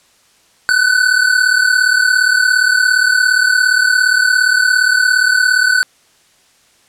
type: tone pair together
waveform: square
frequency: 1483.7 / 1521 Hz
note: F#6 / F#6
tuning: +4 / +47 cents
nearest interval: unison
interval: 43 cents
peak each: -13 dBFS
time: 0.69-5.83 s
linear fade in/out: 0 ms
effects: white hiss -52 dBFS RMS until 6.88 s + low-pass 9000 Hz 12 dB/octave